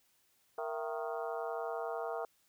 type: harmonic tone with a mistuned harmonic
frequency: 155.56 Hz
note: D#3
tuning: in tune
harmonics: 3 / 4 / 5 / 6 / 7 / 8 / 9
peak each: -40 / -40 / -43 / -47 / -48 / -47 / -50 dBFS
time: 0.58-2.25 s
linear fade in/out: 2 ms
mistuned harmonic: 4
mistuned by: +120 cents
effects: white hiss -72 dBFS RMS until 2.48 s